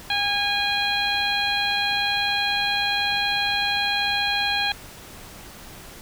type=harmonic tone with a mistuned harmonic; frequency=819 Hz; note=G#5; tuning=24 cents flat; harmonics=1 / 2 / 3 / 4 / 5; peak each=-27 / -27 / -27 / -27 / -27 dBFS; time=0.1-4.72 s; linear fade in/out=2 ms; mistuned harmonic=1; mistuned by=-23 cents; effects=pink hiss -42 dBFS RMS until 6.01 s